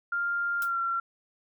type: tone with pitch glide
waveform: sine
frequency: 1398 to 1365.3 Hz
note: F6 to F6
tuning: +1 to -40 cents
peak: -26 dBFS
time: 0.12-1 s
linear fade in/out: 5 ms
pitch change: -41 cents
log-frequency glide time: 0.6-0.78 s
type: noise with exponential decay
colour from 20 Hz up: blue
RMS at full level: -35 dBFS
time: 0.62-0.72 s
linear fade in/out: 1 ms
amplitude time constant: 21 ms
effects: none